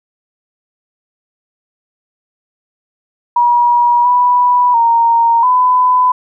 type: tone with pitch steps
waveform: sine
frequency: 960 / 983 / 928 / 1003 Hz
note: B5 / B5 / A#5 / B5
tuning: -49 / -8 / -8 / +26 cents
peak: -7 dBFS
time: 3.36-6.12 s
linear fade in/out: 5 ms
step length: 690 ms
effects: none